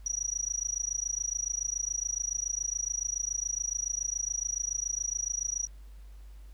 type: tone with amplitude modulation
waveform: sine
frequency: 5800 Hz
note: F#8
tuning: 35 cents flat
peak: -26 dBFS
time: 0.06-5.67 s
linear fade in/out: 2 ms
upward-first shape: sine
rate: 27.1 Hz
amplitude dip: 100%
effects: added 50 Hz sine -45 dBFS peak until 6.53 s + pink hiss -65 dBFS RMS until 6.53 s